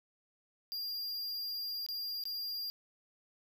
square tone with dropouts, 4795 Hz, D8, 35 cents sharp, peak -37 dBFS, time 0.72-2.7 s, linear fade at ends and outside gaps 0 ms, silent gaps 1.864-1.887 / 2.238-2.254 s, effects none

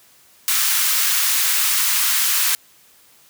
white high-pass noise, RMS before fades -18 dBFS, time 0.48-2.55 s, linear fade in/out 0 ms, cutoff 1100 Hz, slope 24 dB/octave, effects white hiss -52 dBFS RMS until 3.29 s + high-pass 60 Hz 12 dB/octave

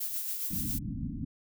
violet noise with tremolo, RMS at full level -33 dBFS, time 0-0.79 s, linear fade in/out 10 ms, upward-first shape sine, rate 7.3 Hz, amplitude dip 40%
white low-pass noise, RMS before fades -36 dBFS, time 0.5-1.25 s, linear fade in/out 10 ms, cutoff 290 Hz, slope 96 dB/octave
effects none

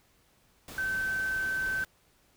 sine tone in noise, 1539 Hz, G6, 32 cents flat, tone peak -28 dBFS, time 0.78-1.84 s, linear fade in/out 2 ms, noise pink, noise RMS -44 dBFS, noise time 0.68-1.85 s, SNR +13 dB, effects pink hiss -66 dBFS RMS until 2.36 s

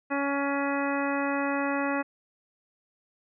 harmonic tone, 280.3 Hz, C#4, 19 cents sharp, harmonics 1 / 2 / 3 / 4 / 5 / 6 / 7 / 9, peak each -29 / -32 / -34 / -35 / -36 / -37 / -37 / -39 dBFS, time 0.1-2.03 s, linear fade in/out 20 ms, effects none

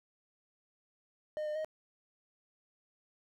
triangle tone with pitch steps, 611 / 605 / 625 Hz, D#5 / D#5 / D#5, -32 / -49 / +8 cents, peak -32 dBFS, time 1.37-1.646 s, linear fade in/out 0 ms, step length 92 ms, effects none

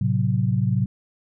sine chord, F# diminished, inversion first, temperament equal, 110 / 130.81 / 185 Hz, A2 / C3 / F#3, 0 / 0 / 0 cents, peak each -22 / -22 / -24 dBFS, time 0.01-0.86 s, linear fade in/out 5 ms, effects none

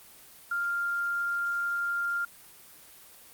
sine tone, 1396.9 Hz, F6, in tune, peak -27 dBFS, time 0.51-2.25 s, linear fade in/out 5 ms, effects white hiss -52 dBFS RMS until 3.33 s + Opus 24 kbps

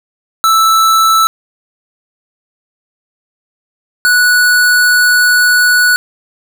square tone pair in turn, 1318.5 / 1473.2 Hz, E6 / F#6, 0 / -8 cents, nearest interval major second, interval 192 cents, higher second, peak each -7 dBFS, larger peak neither, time 0.44-1.27 / 4.05-5.96 s, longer second, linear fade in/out 0 ms, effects none

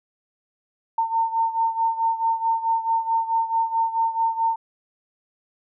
sine beating tone pair, 906 / 910.6 Hz, A#5 / A#5, -50 / -41 cents, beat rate 4.6 Hz, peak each -21 / -25 dBFS, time 0.98-4.56 s, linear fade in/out 5 ms, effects none

